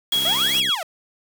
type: noise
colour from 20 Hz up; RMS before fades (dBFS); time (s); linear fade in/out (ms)
white; -29; 0.12-0.6; 2
type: tone with tremolo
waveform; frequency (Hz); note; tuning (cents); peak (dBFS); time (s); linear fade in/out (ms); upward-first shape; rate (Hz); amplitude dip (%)
sine; 3312; G#7; -5; -17; 0.12-0.75; 5; square; 7; 30
type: click train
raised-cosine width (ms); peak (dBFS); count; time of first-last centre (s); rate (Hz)
3; -23; 36; 0.16-0.69; 66.1
type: exponential two-way sweep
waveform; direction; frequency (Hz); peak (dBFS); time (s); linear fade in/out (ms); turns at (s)
sawtooth; up then down; 610 to 2960 to 610; -22; 0.25-0.83; 2; 0.59
effects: high-pass 150 Hz 12 dB/octave